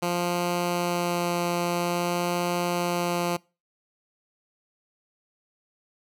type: tone with vibrato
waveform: 10% pulse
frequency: 174.61 Hz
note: F3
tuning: in tune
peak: -16 dBFS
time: 0.02-3.37 s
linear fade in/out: 10 ms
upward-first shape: sine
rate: 0.5 Hz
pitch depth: 8 cents each way
effects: noise-tail reverb RT60 0.3 s tail -24 dB re dry